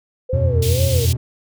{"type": "tone with vibrato", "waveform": "sine", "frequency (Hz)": 496.3, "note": "B4", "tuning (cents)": 8, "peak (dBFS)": -21, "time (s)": [0.29, 1.06], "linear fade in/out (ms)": 10, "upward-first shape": "sine", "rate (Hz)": 2.2, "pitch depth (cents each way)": 170}
{"type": "chord", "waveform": "triangle", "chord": "E suspended second", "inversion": "none", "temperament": "equal with one note detuned", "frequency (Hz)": [82.41, 90.33, 123.47], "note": ["E2", "F#2", "B2"], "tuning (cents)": [0, -41, 0], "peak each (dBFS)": -17, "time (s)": [0.33, 1.17], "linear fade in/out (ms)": 5}
{"type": "high-pass noise", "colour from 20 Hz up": "pink", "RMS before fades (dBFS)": -27, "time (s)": [0.62, 1.13], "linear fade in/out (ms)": 5, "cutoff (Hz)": 2900, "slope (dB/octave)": 24}
{"effects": []}